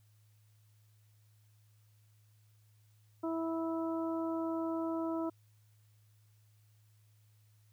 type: harmonic tone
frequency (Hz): 327.4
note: E4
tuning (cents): -12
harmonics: 1 / 2 / 3 / 4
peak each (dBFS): -34 / -40 / -44 / -46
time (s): 3.23-5.3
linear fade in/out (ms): 10
effects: added 106 Hz sine -63 dBFS peak until 7.72 s + white hiss -75 dBFS RMS until 7.72 s